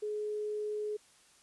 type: tone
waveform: sine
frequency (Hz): 422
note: G#4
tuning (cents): +28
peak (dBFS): -33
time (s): 0.02-0.97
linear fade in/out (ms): 10
effects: white hiss -63 dBFS RMS until 1.42 s + resampled to 24000 Hz